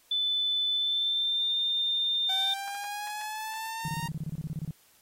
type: tone with pitch glide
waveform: sine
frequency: 3508 to 3611 Hz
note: A7 to A7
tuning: -6 to +44 cents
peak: -25 dBFS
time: 0.11-2.54 s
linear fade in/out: 5 ms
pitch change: +50 cents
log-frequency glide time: 0.72-1.55 s
type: linear sweep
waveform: sawtooth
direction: up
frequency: 760 to 932.3 Hz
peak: -30 dBFS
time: 2.29-4.08 s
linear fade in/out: 5 ms
type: tone bursts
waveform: sine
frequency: 156.6 Hz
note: D#3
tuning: 11 cents sharp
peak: -30 dBFS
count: 15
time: 3.85-4.708 s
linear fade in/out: 0 ms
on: 32 ms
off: 27 ms
effects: white hiss -62 dBFS RMS until 5.01 s + AAC 48 kbps